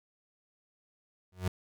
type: tone with exponential growth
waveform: 35% pulse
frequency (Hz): 91.9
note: F#2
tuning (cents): -11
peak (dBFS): -24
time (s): 1.32-1.48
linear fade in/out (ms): 5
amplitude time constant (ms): 33
effects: none